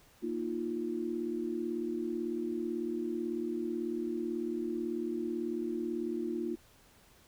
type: chord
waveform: sine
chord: Bb suspended fourth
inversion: none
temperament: equal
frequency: 233.1 / 311.1 / 349.2 Hz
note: Bb3 / Eb4 / F4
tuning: 0 / 0 / 0 cents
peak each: -38 / -38 / -35 dBFS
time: 0.22-6.56 s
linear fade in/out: 20 ms
effects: pink hiss -62 dBFS RMS until 7.27 s